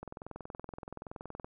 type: click train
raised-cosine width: 1 ms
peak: -28 dBFS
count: 31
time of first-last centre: 0.03-1.445 s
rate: 21.2 Hz
effects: none